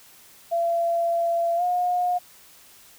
sine tone with pitch glide, 679 to 716.5 Hz, F5 to F5, -49 to +44 cents, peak -20 dBFS, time 0.51-2.19 s, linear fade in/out 20 ms, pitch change +93 cents, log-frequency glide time 1.56-1.63 s, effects white hiss -51 dBFS RMS until 2.98 s

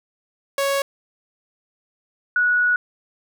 sawtooth / sine tone pair in turn, 554.4 / 1464.8 Hz, C#5 / F#6, 0 / -18 cents, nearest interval octave + perfect fourth, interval 1682 cents, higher second, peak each -15 dBFS, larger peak neither, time 0.58-0.82 / 2.36-2.76 s, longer second, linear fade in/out 2 ms, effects none

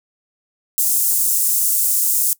pink high-pass noise, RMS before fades -17 dBFS, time 0.78-2.33 s, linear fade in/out 0 ms, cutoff 8000 Hz, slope 24 dB/octave, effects noise-tail reverb RT60 0.1 s tail -20 dB re dry

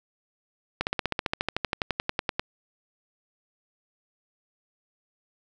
slowing click train, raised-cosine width 0.3 ms, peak -9 dBFS, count 21, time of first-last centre 0.81-2.395 s, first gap 59 ms, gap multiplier 1.03, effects none

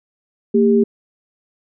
sine tone pair together, 227.9 / 400.6 Hz, A#3 / G4, -39 / +38 cents, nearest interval minor seventh, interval 977 cents, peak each -13 dBFS, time 0.54-0.84 s, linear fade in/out 10 ms, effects none

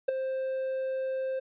triangle tone with ADSR envelope, 526 Hz, C5, 9 cents sharp, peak -17 dBFS, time 0.08-1.4 s, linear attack 9 ms, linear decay 7 ms, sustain -10 dB, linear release 14 ms, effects resampled to 8000 Hz

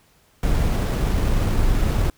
brown noise with sample-and-hold, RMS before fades -19 dBFS, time 0.43-2.1 s, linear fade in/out 2 ms, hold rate 8820 Hz, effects pink hiss -58 dBFS RMS until 2.17 s

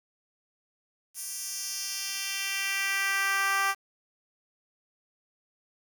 10% pulse tone with high-pass filter sweep, 392 Hz, G4, in tune, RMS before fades -30 dBFS, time 1.14-3.75 s, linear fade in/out 50 ms, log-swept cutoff 8600 to 1000 Hz, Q 1.5, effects 8-bit

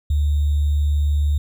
sine tone with sample-and-hold, 73.42 Hz, D2, in tune, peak -15 dBFS, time 0.1-1.38 s, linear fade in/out 5 ms, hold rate 3675 Hz, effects none

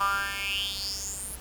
10% pulse tone with high-pass filter sweep, 198.3 Hz, G3, 20 cents sharp, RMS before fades -31 dBFS, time 0-1.36 s, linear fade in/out 10 ms, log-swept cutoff 1100 to 11000 Hz, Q 7.1, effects added 60 Hz sine -46 dBFS peak until 1.4 s + pink hiss -46 dBFS RMS until 1.4 s

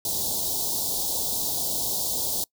white band-stop noise, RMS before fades -27 dBFS, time 0.05-2.44 s, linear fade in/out 2 ms, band 910 to 3600 Hz, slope 48 dB/octave, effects noise-tail reverb RT60 0.1 s tail -24 dB re dry

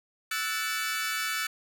sawtooth chord, F# minor seventh, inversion third, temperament equal with one note detuned, 1318.5 / 1480 / 1760 / 2272 Hz, E6 / F#6 / A6 / C#7, 0 / 0 / 0 / +42 cents, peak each -31 dBFS, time 0.31-1.47 s, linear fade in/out 5 ms, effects none

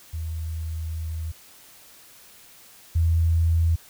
sine tone pair in turn, 80.5 / 82.62 Hz, E2 / E2, -41 / +4 cents, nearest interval unison, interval 45 cents, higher second, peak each -27 / -17 dBFS, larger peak second, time 0.13-1.32 / 2.95-3.76 s, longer first, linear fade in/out 10 ms, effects white hiss -50 dBFS RMS until 3.89 s

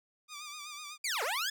10% pulse tone with vibrato, 1194 Hz, D6, 28 cents sharp, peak -34 dBFS, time 0.28-0.98 s, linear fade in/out 50 ms, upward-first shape sine, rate 8 Hz, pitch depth 62 cents each way
15% pulse linear two-way sweep, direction down then up, 2455 to 410 to 1745 Hz, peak -25 dBFS, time 1.04-1.5 s, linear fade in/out 5 ms, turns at 1.23 s
effects none

